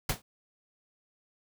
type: noise with exponential decay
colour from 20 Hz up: pink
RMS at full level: -24 dBFS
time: 0.09-0.22 s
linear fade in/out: 5 ms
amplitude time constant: 27 ms
effects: none